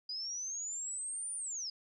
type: linear two-way sweep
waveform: sine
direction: up then down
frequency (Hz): 4873 to 9397 to 4873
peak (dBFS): -37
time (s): 0.09-1.7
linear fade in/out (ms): 5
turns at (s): 1.35
effects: none